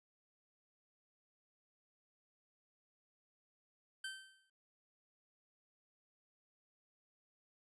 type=tone with exponential decay; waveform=25% pulse; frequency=1550 Hz; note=G6; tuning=20 cents flat; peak=-36 dBFS; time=4.04-4.5 s; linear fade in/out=5 ms; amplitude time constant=100 ms; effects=resampled to 24000 Hz